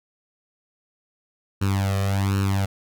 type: tone with flanger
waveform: sawtooth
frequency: 98 Hz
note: G2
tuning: in tune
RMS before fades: -22 dBFS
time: 1.61-2.66 s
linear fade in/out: 10 ms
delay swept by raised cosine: 0.72 to 1.66 ms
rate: 1.3 Hz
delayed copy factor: +0.9
effects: none